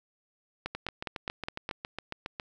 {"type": "two click trains", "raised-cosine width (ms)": 0.3, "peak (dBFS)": [-19, -17], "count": [13, 6], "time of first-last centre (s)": [[0.75, 2.398], [0.66, 1.691]], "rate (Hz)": [7.28, 4.85], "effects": []}